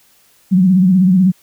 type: tone with vibrato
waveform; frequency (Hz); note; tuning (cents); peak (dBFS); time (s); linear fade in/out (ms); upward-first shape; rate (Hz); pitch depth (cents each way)
sine; 185.3; F#3; +3; -7; 0.51-1.32; 20; sine; 16; 86
effects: white hiss -52 dBFS RMS until 1.42 s